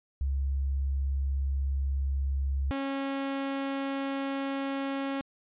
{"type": "tone pair in turn", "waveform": ["sine", "sawtooth"], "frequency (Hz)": [68.3, 273.8], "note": ["C#2", "C#4"], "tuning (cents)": [-25, -21], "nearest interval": "2 octaves", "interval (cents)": 2404, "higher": "second", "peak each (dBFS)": -26, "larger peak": "neither", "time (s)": [[0.21, 2.71], [2.71, 5.21]], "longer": "neither", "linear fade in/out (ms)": 0, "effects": ["resampled to 8000 Hz"]}